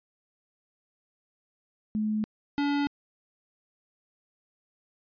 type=tone pair in turn; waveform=sine / square; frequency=214.4 / 286.2 Hz; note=A3 / D4; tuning=-45 / -45 cents; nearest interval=perfect fourth; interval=500 cents; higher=second; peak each=-25 dBFS; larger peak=neither; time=1.95-2.24 / 2.58-2.87 s; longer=neither; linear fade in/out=0 ms; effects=resampled to 11025 Hz